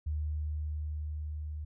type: tone with level ramp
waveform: sine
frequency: 75.9 Hz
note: D#2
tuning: 42 cents flat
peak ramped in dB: -30 to -36 dBFS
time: 0.06-1.65 s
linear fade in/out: 10 ms
effects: none